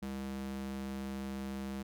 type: tone with high-pass filter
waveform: square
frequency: 67 Hz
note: C2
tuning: 42 cents sharp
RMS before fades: -40 dBFS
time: 0.02-1.83 s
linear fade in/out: 10 ms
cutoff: 150 Hz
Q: 5.7
effects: none